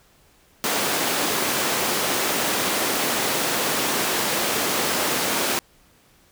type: high-pass noise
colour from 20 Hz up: pink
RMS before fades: -23 dBFS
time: 0.64-5.59 s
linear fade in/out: 0 ms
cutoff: 280 Hz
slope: 12 dB/octave
effects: pink hiss -57 dBFS RMS until 6.31 s